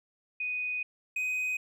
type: tone pair in turn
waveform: sine / triangle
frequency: 2489 / 2506 Hz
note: D#7 / D#7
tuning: 0 / +12 cents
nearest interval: unison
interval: 12 cents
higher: second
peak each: -30 / -27 dBFS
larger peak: second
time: 0.4-0.83 / 1.16-1.57 s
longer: first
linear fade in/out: 5 ms
effects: none